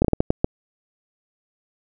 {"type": "slowing click train", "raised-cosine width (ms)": 2, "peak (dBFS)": -3, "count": 7, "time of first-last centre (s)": [0.02, 0.444], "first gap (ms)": 26, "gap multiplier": 1.4, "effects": []}